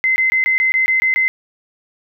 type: tone bursts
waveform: sine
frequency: 2061 Hz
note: C7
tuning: 27 cents flat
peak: -12 dBFS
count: 9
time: 0.04-1.28 s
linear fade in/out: 0 ms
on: 120 ms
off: 20 ms
effects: none